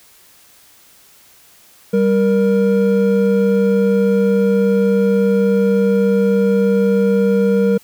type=tone pair together; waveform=triangle; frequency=196 / 469.5 Hz; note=G3 / A#4; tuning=0 / +12 cents; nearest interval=octave + minor third; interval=1512 cents; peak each=-12 dBFS; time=1.93-7.78 s; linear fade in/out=10 ms; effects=white hiss -48 dBFS RMS until 7.83 s